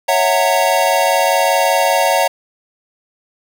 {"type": "chord", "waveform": "square", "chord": "F# dominant seventh", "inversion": "second", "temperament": "equal with one note detuned", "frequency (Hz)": [554.4, 659.3, 740, 919], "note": ["C#5", "E5", "F#5", "A#5"], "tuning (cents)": [0, 0, 0, -25], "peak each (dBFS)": -18, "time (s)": [0.08, 2.28], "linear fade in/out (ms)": 10, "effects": []}